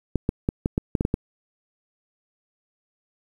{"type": "clicks", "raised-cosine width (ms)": 3, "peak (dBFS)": -8, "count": 9, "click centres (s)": [0.157, 0.291, 0.489, 0.659, 0.779, 0.952, 1.009, 1.051, 1.141], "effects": ["8-bit"]}